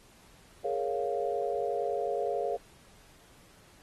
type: chord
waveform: sine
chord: Bb minor seventh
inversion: third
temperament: equal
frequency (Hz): 415.3 / 466.2 / 554.4 / 698.5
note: Ab4 / Bb4 / Db5 / F5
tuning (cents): 0 / 0 / 0 / 0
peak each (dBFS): -34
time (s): 0.64-2.57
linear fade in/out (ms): 10
effects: pink hiss -59 dBFS RMS until 3.82 s + AAC 32 kbps